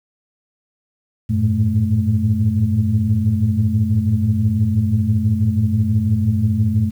sine tone cluster, 93.9 / 106.5 / 112.5 / 216.5 Hz, F#2 / G#2 / A2 / A3, +26 / +44 / +39 / -28 cents, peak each -19 dBFS, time 1.29-6.91 s, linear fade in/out 20 ms, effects tanh soft clip ceiling -4 dBFS + 8-bit

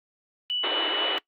sine tone with tremolo, 2960 Hz, F#7, in tune, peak -24 dBFS, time 0.5-1.18 s, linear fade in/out 0 ms, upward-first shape triangle, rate 4.3 Hz, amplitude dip 30%
pink band-pass noise, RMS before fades -30 dBFS, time 0.63-1.19 s, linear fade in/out 10 ms, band 290 to 3800 Hz, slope 96 dB/octave
effects noise-tail reverb RT60 0.1 s tail -21 dB re dry + Opus 48 kbps

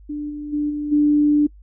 sine tone with level steps, 295.4 Hz, D4, 10 cents sharp, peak -24 / -27 / -18 / -22 / -12 dBFS, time 0.09-1.47 s, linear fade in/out 10 ms, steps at 0.29 / 0.52 / 0.69 / 0.91 s, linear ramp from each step 20 ms, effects noise-tail reverb RT60 0.1 s tail -25 dB re dry + added 50 Hz sine -42 dBFS peak until 1.62 s

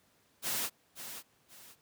white noise with echo, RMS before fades -34 dBFS, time 0.42-0.7 s, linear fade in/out 50 ms, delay 530 ms, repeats 2, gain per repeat -10 dB, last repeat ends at 1.76 s, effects pink hiss -69 dBFS RMS until 1.81 s + high-pass 100 Hz 12 dB/octave

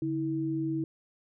sine tone pair together, 143.2 / 322.6 Hz, D3 / E4, -43 / -37 cents, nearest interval octave + major second, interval 1406 cents, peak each -34 / -29 dBFS, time 0.02-0.84 s, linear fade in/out 2 ms, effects none

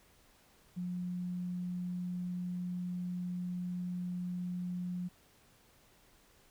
sine tone, 178.8 Hz, F3, 41 cents sharp, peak -35 dBFS, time 0.76-5.09 s, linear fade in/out 20 ms, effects pink hiss -65 dBFS RMS until 6.5 s

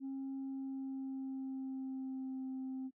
sine tone with pitch glide, 269.6 to 262.2 Hz, C#4 to C4, -48 to +4 cents, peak -37 dBFS, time 0-2.91 s, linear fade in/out 50 ms, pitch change -48 cents, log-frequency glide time 0.33-2.45 s, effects noise-tail reverb RT60 0.1 s tail -26 dB re dry + tanh soft clip ceiling -37 dBFS

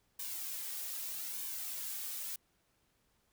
blue noise with flanger, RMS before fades -41 dBFS, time 0.19-2.36 s, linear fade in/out 5 ms, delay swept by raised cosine 1.5 to 3 ms, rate 0.81 Hz, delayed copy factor -0.6, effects pink hiss -75 dBFS RMS until 3.32 s

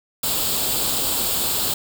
white noise with comb filter, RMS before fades -22 dBFS, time 0.23-1.74 s, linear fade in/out 5 ms, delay 0.25 ms, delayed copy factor +0.65, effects none

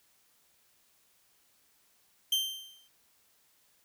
40% pulse tone with exponential decay, 3136 Hz, G7, in tune, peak -23 dBFS, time 2.32-2.88 s, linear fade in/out 5 ms, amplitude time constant 120 ms, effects white hiss -68 dBFS RMS until 3.84 s

